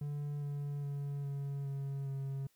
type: tone with pitch steps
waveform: triangle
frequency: 145.5 / 143.66 / 141.85 / 140.06 / 138.29 / 136.54 Hz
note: D3 / D3 / C#3 / C#3 / C#3 / C#3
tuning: -16 / -38 / +40 / +18 / -4 / -26 cents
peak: -34 dBFS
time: 0.01-2.47 s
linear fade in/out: 5 ms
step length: 410 ms
effects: white hiss -73 dBFS RMS until 2.55 s

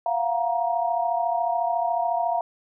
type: tone cluster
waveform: sine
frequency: 687 / 721 / 941 Hz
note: F5 / F#5 / A#5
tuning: -29 / -45 / +16 cents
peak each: -24 / -27 / -27 dBFS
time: 0.06-2.41 s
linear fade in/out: 2 ms
effects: none

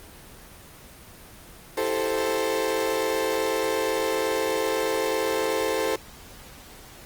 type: chord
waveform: 35% pulse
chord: A minor seventh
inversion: second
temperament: equal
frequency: 329.6 / 392 / 440 / 523.3 Hz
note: E4 / G4 / A4 / C5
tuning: 0 / 0 / 0 / 0 cents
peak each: -31 / -30 / -25 / -26 dBFS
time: 1.77-5.96 s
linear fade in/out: 5 ms
effects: pink hiss -46 dBFS RMS until 7.05 s + Opus 24 kbps

